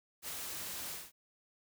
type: noise with ADSR envelope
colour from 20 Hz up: white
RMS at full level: -40 dBFS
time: 0.22-1.12 s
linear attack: 61 ms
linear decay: 10 ms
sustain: -2 dB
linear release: 200 ms
effects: none